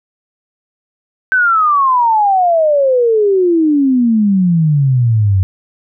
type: exponential sweep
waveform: sine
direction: down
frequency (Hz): 1549 to 91.9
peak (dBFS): -8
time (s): 1.32-5.43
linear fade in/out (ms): 0
effects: none